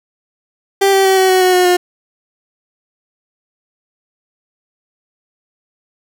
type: tone with pitch steps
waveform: 30% pulse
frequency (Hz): 392.8 / 387.6 / 382.5 / 377.5 / 372.5 / 367.6 / 362.7 / 357.9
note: G4 / G4 / G4 / F#4 / F#4 / F#4 / F#4 / F4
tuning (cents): +4 / -20 / -42 / +35 / +12 / -11 / -34 / +42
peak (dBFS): -6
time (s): 0.81-1.77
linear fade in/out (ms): 10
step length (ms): 120
effects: none